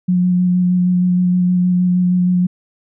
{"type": "tone with vibrato", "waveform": "sine", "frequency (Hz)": 180, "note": "F#3", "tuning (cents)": -47, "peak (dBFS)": -11, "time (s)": [0.08, 2.47], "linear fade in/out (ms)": 10, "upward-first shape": "square", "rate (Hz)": 6.4, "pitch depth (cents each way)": 11, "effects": []}